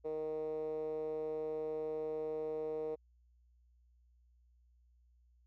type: tone with band-pass filter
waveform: 10% pulse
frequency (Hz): 155.56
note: D#3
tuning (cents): 0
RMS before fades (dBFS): -39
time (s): 0.04-2.96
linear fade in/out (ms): 20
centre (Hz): 480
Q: 5.8
effects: added 60 Hz sine -65 dBFS peak until 5.46 s